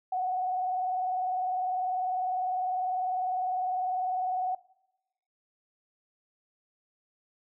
sine tone with vibrato, 740 Hz, F#5, in tune, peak -27 dBFS, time 0.12-4.55 s, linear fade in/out 5 ms, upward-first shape square, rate 20 Hz, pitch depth 35 cents each way, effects noise-tail reverb RT60 0.9 s tail -22 dB re dry

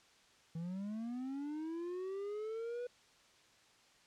triangle linear sweep, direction up, 160 to 493.9 Hz, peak -37 dBFS, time 0.55-2.87 s, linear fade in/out 5 ms, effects white hiss -66 dBFS RMS until 4.06 s + low-pass 6000 Hz 12 dB/octave

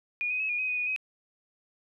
sine tone with pitch steps, 2444 / 2503 / 2571 / 2439 / 2522 / 2488 / 2463 / 2529 Hz, D#7 / D#7 / E7 / D#7 / D#7 / D#7 / D#7 / D#7, -32 / +10 / -44 / -35 / +23 / -1 / -18 / +28 cents, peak -27 dBFS, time 0.21-0.962 s, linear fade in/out 0 ms, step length 94 ms, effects none

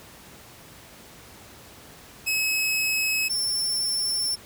sawtooth tone pair in turn, 2568 / 5394 Hz, E7 / E8, -46 / +39 cents, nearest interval octave + minor second, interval 1285 cents, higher second, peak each -19 / -21 dBFS, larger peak first, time 2.26-3.29 / 3.29-4.36 s, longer second, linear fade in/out 20 ms, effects pink hiss -47 dBFS RMS until 4.45 s + high-pass 60 Hz 12 dB/octave

